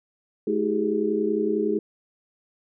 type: tone cluster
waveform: sine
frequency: 214.8 / 320.2 / 384.9 / 415.8 Hz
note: A3 / D#4 / G4 / G#4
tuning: -41 / +50 / -32 / +2 cents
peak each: -28 / -27 / -27 / -25 dBFS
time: 0.47-1.79 s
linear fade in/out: 5 ms
effects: none